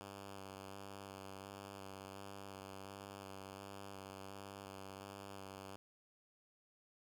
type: tone with vibrato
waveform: 5% pulse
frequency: 98 Hz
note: G2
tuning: in tune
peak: -38 dBFS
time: 0.01-5.76 s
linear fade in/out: 0 ms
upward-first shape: square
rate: 1.4 Hz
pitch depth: 17 cents each way
effects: none